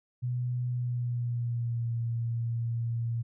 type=tone with pitch glide; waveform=sine; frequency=123.47 to 116.54 Hz; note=B2 to A#2; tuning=0 to 0 cents; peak=-28 dBFS; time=0.22-3.23 s; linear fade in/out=20 ms; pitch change=-100 cents; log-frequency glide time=0.69-1.93 s; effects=none